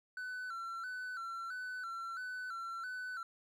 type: tone with vibrato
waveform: triangle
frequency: 1426 Hz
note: F6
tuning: 36 cents sharp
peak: -38 dBFS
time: 0.17-3.23 s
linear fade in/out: 2 ms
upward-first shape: square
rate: 1.5 Hz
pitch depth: 89 cents each way
effects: none